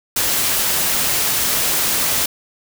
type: noise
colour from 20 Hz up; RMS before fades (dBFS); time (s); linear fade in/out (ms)
white; -18; 0.16-2.26; 5
effects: none